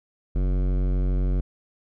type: tone with hard clipping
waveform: sine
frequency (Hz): 46.25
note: F#1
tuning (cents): 0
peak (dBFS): -22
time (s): 0.35-1.41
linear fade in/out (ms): 10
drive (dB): 16
effects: none